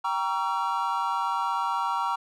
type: chord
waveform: triangle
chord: G diminished seventh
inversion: none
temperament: just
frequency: 784 / 940.8 / 1128.9 / 1354.7 Hz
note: G5 / Bb5 / Db6 / Fb6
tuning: 0 / +16 / +31 / +47 cents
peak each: -31 / -26 / -29 / -30 dBFS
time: 0.04-2.16 s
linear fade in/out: 10 ms
effects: none